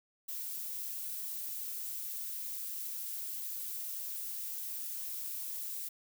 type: noise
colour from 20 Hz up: violet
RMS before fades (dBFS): -40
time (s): 0.28-5.89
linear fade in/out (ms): 10
effects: none